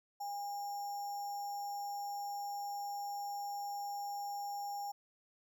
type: tone with sample-and-hold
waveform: sine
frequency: 811 Hz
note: G#5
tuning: 41 cents flat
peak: -38 dBFS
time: 0.2-4.92 s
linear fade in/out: 10 ms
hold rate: 6300 Hz
effects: none